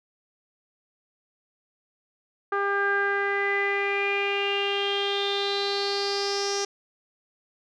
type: tone with low-pass filter sweep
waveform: sawtooth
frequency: 400 Hz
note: G4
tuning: 35 cents sharp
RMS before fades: -26 dBFS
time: 2.52-6.65 s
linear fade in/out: 5 ms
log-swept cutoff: 1400 to 5800 Hz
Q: 7.2
effects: none